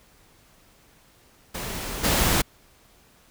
pink noise with level steps, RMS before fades -32 / -21 dBFS, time 1.54-2.42 s, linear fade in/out 10 ms, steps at 2.03 s, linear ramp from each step 20 ms, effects pink hiss -57 dBFS RMS until 3.3 s

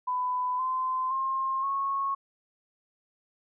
sine tone with pitch steps, 1000 / 1031.7 / 1064.4 / 1098.1 Hz, B5 / C6 / C6 / C#6, +21 / -25 / +29 / -17 cents, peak -26 dBFS, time 0.07-2.15 s, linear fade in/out 10 ms, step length 520 ms, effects none

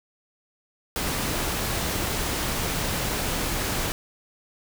pink noise, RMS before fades -27 dBFS, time 0.96-3.92 s, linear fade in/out 0 ms, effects none

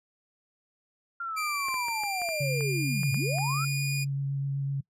sine linear two-way sweep, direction down then up, 1396.9 to 100.8 to 1396.9 Hz, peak -31 dBFS, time 1.2-3.65 s, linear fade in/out 5 ms, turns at 3.13 s
sawtooth tone with pitch glide, 2349 to 2447 Hz, D7 to D#7, 0 to -29 cents, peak -28 dBFS, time 1.36-4.05 s, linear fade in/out 20 ms, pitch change +71 cents, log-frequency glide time 1.66-3.52 s
clicks, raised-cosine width 0.5 ms, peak -27 dBFS, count 10, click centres 1.685 / 1.742 / 1.884 / 2.036 / 2.218 / 2.289 / 2.608 / 3.033 / 3.144 / 3.385 s
sine tone with vibrato, 138.59 Hz, C#3, in tune, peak -27 dBFS, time 2.4-4.81 s, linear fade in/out 10 ms, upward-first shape sine, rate 7.9 Hz, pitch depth 11 cents each way
effects noise-tail reverb RT60 0.1 s tail -22 dB re dry + resampled to 32000 Hz

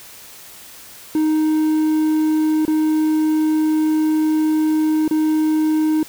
triangle tone with dropouts, 311.1 Hz, D#4, in tune, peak -12 dBFS, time 1.15-6.03 s, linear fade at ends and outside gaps 2 ms, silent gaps 2.652-2.679 / 5.079-5.11 s, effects white hiss -40 dBFS RMS until 6.08 s

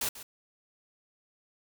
white noise with echo, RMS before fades -31 dBFS, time 0.01-0.09 s, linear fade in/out 5 ms, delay 140 ms, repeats 1, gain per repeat -14 dB, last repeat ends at 0.23 s, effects none

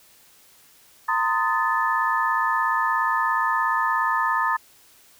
sine tone cluster, 918 / 1035 / 1248 / 1749 Hz, A#5 / C6 / D#6 / A6, -27 / -19 / +5 / -11 cents, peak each -25 dBFS, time 1.08-4.57 s, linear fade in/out 10 ms, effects white hiss -54 dBFS RMS until 5.19 s

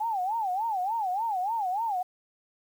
sine tone with vibrato, 818 Hz, G#5, 26 cents flat, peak -26 dBFS, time 0-2.03 s, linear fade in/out 10 ms, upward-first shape sine, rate 3.4 Hz, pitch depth 220 cents each way, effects 9-bit

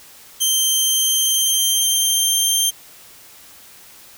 15% pulse tone with pitch glide, 3136 to 3161 Hz, G7 to G7, 0 to +14 cents, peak -8 dBFS, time 0.4-2.71 s, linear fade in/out 20 ms, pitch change +14 cents, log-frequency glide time 0.77-2.36 s, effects white hiss -44 dBFS RMS until 4.17 s

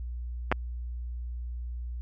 clicks, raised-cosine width 0.5 ms, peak -9 dBFS, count 2, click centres 0.516 / 0.524 s, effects added 60 Hz sine -33 dBFS peak until 2.01 s

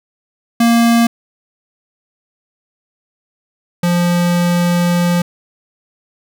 square tone pair in turn, 233.1 / 174.63 Hz, A#3 / F3, 0 / 0 cents, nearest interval perfect fourth, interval 500 cents, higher first, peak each -9 / -12 dBFS, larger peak first, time 0.6-1.07 / 3.83-5.22 s, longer second, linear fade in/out 5 ms, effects none

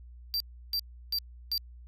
square tone bursts, 4699 Hz, D8, in tune, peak -28 dBFS, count 4, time 0.34-1.578 s, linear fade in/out 0 ms, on 62 ms, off 330 ms, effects added 60 Hz sine -46 dBFS peak until 1.87 s

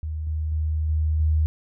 sine tone with level steps, 77.78 Hz, D#2, in tune, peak -26 / -23 / -21 / -19 / -17 dBFS, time 0.03-1.46 s, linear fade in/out 0 ms, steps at 0.27 / 0.52 / 0.89 / 1.2 s, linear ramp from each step 2 ms, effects none

